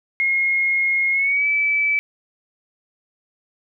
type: tone with pitch glide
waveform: sine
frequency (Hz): 2152 to 2306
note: C7 to D7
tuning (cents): +48 to -32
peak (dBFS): -16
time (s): 0.2-1.99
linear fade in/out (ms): 0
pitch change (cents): +120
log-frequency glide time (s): 1.12-1.47
effects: none